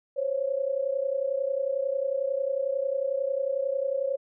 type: tone pair together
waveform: sine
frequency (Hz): 523.3 / 554.4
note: C5 / C#5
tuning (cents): 0 / 0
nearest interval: minor second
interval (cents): 100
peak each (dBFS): -29 / -27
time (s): 0.16-4.17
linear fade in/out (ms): 20
effects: none